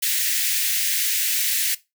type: high-pass noise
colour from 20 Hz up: white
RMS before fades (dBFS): -22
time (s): 0.02-1.75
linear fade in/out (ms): 10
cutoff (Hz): 1700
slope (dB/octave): 48
effects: noise-tail reverb RT60 0.2 s tail -17 dB re dry